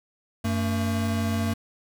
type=tone pair together; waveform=square; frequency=94.7 / 225.4 Hz; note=F#2 / A3; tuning=+41 / +42 cents; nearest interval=octave + minor third; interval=1501 cents; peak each=-27 dBFS; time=0.44-1.54 s; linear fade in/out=10 ms; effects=none